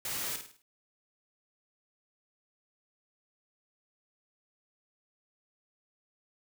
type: noise with echo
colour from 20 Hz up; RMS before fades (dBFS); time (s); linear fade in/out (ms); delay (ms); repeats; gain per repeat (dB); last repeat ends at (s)
white; -36; 0.05-0.36; 2; 52; 5; -7; 0.62
effects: none